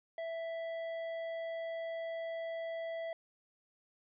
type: tone with hard clipping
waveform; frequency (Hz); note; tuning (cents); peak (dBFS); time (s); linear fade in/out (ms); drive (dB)
sine; 660; E5; +2; -39; 0.18-3.13; 2; 8
effects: resampled to 11025 Hz